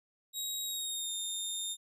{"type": "tone with pitch glide", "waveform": "20% pulse", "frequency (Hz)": [3807, 3648], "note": ["A#7", "A#7"], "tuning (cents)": [36, -38], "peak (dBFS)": -29, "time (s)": [0.33, 1.77], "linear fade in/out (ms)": 50, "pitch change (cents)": -74, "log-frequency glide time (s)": [0.65, 1.12], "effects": []}